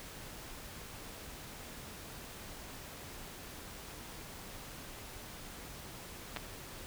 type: clicks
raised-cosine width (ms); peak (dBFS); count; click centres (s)
0.3; -22; 2; 6.363 / 6.37
effects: pink hiss -48 dBFS RMS until 6.86 s